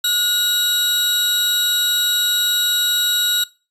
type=tone pair together; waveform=sawtooth; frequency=1443 / 3833 Hz; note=F#6 / A#7; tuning=-44 / +47 cents; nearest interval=octave + perfect fourth; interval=1691 cents; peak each=-20 / -13 dBFS; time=0.04-3.44 s; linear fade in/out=5 ms; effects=noise-tail reverb RT60 0.3 s tail -21 dB re dry + resampled to 32000 Hz